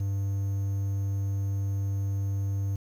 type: tone with quantisation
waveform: triangle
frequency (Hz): 98.6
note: G2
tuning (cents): +11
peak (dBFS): -24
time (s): 0-2.76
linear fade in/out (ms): 5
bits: 9
effects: none